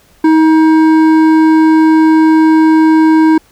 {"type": "tone with hard clipping", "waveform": "sine", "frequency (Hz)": 317, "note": "D#4", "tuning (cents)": 32, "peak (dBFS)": -6, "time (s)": [0.24, 3.38], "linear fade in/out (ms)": 5, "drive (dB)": 10, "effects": ["pink hiss -48 dBFS RMS until 3.51 s"]}